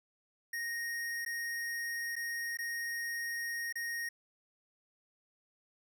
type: tone with dropouts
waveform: square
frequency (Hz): 1864.7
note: A#6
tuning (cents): 0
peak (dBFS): -36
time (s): 0.53-4.09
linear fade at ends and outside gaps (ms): 5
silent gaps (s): 1.25-1.261 / 2.156-2.163 / 2.572-2.587 / 3.726-3.755
effects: none